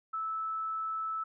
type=tone; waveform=sine; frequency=1310 Hz; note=E6; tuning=11 cents flat; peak=-32 dBFS; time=0.13-1.24 s; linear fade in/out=10 ms; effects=none